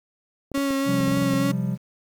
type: clicks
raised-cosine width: 2 ms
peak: -23 dBFS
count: 9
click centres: 0.517 / 0.577 / 0.707 / 1.007 / 1.079 / 1.118 / 1.175 / 1.225 / 1.336 s
type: tone with vibrato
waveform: 35% pulse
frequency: 275.1 Hz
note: C#4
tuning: 13 cents flat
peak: -20 dBFS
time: 0.54-1.52 s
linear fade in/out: 10 ms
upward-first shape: sine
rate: 3.4 Hz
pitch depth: 20 cents each way
type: chord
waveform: triangle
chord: C suspended fourth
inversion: none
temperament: equal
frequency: 130.81 / 174.61 / 196 Hz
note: C3 / F3 / G3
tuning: 0 / 0 / 0 cents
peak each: -25 dBFS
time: 0.85-1.78 s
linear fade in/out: 50 ms
effects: 9-bit